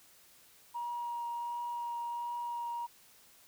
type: tone with vibrato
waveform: sine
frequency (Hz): 950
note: A#5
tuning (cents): +33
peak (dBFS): -34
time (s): 0.74-2.87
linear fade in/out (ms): 20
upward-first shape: triangle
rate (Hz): 1.4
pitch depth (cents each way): 11
effects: tanh soft clip ceiling -31 dBFS + white hiss -61 dBFS RMS until 3.47 s